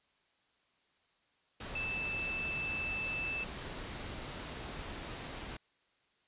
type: tone in noise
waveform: sine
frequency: 2637 Hz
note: E7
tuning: in tune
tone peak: -35 dBFS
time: 1.75-3.44 s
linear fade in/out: 5 ms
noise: pink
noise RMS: -43 dBFS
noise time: 1.6-5.57 s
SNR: +5 dB
effects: white hiss -73 dBFS RMS until 6.27 s + resampled to 8000 Hz